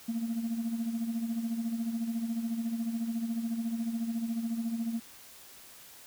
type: tone with tremolo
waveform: sine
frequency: 229.3 Hz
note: A#3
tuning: 28 cents flat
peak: -26 dBFS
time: 0.08-5 s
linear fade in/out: 10 ms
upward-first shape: sine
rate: 14 Hz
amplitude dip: 65%
effects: tanh soft clip ceiling -26 dBFS + white hiss -52 dBFS RMS until 6.06 s